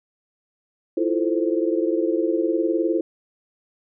sine chord, F major seventh, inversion third, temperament equal, 329.6 / 349.2 / 440 / 523.3 Hz, E4 / F4 / A4 / C5, 0 / 0 / 0 / 0 cents, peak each -22 / -24 / -26 / -27 dBFS, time 0.97-3.01 s, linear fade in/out 5 ms, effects none

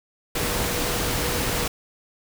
sine tone in noise, 485.9 Hz, B4, 28 cents flat, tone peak -33 dBFS, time 0.35-1.68 s, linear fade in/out 5 ms, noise pink, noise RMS -25 dBFS, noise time 0.35-1.68 s, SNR -11 dB, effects none

